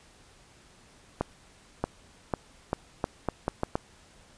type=accelerating click train; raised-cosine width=1 ms; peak=-12 dBFS; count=9; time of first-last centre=1.21-3.755 s; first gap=630 ms; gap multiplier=0.79; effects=pink hiss -57 dBFS RMS until 4.37 s + resampled to 22050 Hz